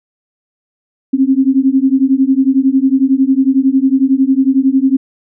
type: beating tone pair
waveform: sine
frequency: 261.6 / 272.6 Hz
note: C4 / C#4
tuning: 0 / -29 cents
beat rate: 11 Hz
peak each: -11 dBFS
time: 1.13-4.97 s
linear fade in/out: 10 ms
effects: none